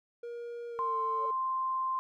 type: tone with pitch glide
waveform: triangle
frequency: 473.7 to 447.1 Hz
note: A#4 to A4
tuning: +28 to +28 cents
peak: -36 dBFS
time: 0.23-1.31 s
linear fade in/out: 5 ms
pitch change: -100 cents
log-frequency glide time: 0.69-0.98 s
type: tone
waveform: sine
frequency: 1046 Hz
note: C6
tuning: 1 cent flat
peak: -29 dBFS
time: 0.79-1.99 s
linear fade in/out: 0 ms
type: tone with exponential growth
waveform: sine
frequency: 559 Hz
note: C#5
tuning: 14 cents sharp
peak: -38 dBFS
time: 1.08-1.26 s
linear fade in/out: 5 ms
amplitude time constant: 38 ms
effects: none